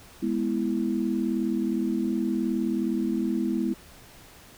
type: chord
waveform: sine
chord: E major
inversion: first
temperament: equal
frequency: 207.7 / 246.9 / 329.6 Hz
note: G#3 / B3 / E4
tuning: 0 / 0 / 0 cents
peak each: -28 dBFS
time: 0.22-3.74 s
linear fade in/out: 10 ms
effects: pink hiss -50 dBFS RMS until 4.57 s